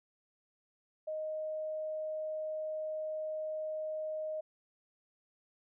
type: tone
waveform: sine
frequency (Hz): 622.3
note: D#5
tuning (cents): 0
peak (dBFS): -35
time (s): 1.07-4.41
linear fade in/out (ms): 10
effects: none